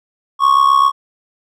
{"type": "tone with amplitude modulation", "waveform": "triangle", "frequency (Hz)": 1108, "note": "C#6", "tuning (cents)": -1, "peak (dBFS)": -3, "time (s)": [0.39, 0.92], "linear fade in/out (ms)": 50, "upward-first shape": "sine", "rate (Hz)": 67.8, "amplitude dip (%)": 75, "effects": []}